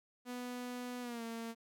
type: tone with pitch glide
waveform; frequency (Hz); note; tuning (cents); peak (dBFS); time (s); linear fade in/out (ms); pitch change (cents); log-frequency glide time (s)
sawtooth; 246.9 to 229; B3 to A#3; 0 to -31; -37; 0.25-1.55; 50; -131; 1.01-1.23
effects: none